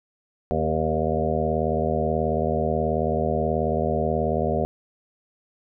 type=harmonic tone with a mistuned harmonic; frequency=78.5 Hz; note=D#2; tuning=16 cents sharp; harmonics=1 / 2 / 3 / 5 / 6 / 7 / 8 / 9; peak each=-29 / -29 / -29 / -29 / -29 / -29 / -29 / -29 dBFS; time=0.51-4.65 s; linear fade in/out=0 ms; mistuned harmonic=5; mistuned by=-16 cents; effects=none